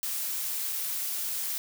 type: noise with dropouts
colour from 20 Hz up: blue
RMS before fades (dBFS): -32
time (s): 0.03-1.58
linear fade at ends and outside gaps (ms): 0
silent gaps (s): 0.725-0.728
effects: none